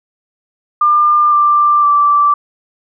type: tone with pitch steps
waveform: sine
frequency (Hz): 1199 / 1182.5 / 1166.2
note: D6 / D6 / D6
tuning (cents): +36 / +12 / -13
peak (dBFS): -7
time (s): 0.81-2.34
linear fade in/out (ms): 5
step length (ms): 510
effects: none